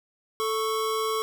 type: tone pair together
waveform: square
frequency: 440 / 1106.9 Hz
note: A4 / C#6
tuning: 0 / -3 cents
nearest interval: octave + major third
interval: 1597 cents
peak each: -28 / -29 dBFS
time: 0.4-1.22 s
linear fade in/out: 0 ms
effects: none